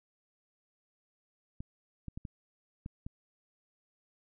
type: clicks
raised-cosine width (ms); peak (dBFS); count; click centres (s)
5; -28; 6; 1.605 / 2.083 / 2.175 / 2.252 / 2.861 / 3.065
effects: none